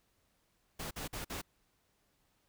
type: noise bursts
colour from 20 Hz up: pink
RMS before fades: -41 dBFS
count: 4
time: 0.79-1.417 s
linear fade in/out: 10 ms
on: 120 ms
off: 49 ms
effects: pink hiss -75 dBFS RMS until 2.48 s